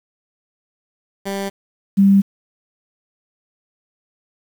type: tone pair in turn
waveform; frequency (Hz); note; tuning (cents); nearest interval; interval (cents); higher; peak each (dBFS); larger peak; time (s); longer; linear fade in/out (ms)
15% pulse / sine; 197 / 197; G3 / G3; +9 / +9; unison; 0; neither; -16 / -8; second; 1.25-1.5 / 1.97-2.22; neither; 20
effects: 7-bit